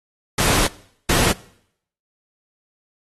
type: noise bursts at uneven times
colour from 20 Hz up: pink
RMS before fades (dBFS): -18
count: 2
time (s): 0.38-0.67 / 1.09-1.32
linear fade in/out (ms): 5
effects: noise-tail reverb RT60 0.7 s tail -21 dB re dry + AAC 32 kbps